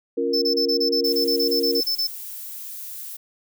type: chord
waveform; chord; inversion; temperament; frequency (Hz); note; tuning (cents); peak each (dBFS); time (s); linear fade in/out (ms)
sine; Bb minor; first; equal; 277.2 / 349.2 / 466.2; Db4 / F4 / Bb4; 0 / 0 / 0; -27 / -27 / -22; 0.17-1.81; 10
type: tone bursts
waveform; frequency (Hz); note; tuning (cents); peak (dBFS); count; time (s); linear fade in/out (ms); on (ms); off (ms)
triangle; 5274; E8; 0; -19; 15; 0.33-2.073; 10; 91; 27
type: noise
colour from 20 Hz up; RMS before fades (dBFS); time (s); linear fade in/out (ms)
violet; -35; 1.04-3.17; 10
effects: none